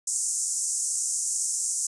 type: band-pass noise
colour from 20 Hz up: white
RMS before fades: -28 dBFS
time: 0.07-1.87 s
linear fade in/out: 5 ms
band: 6200 to 9100 Hz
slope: 48 dB/octave
effects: resampled to 24000 Hz